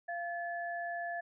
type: tone pair together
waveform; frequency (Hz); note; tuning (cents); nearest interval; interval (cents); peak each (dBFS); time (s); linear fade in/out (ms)
sine; 691 / 1726.2; F5 / A6; -19 / -34; octave + major third; 1585; -37 / -40; 0.08-1.21; 10
effects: none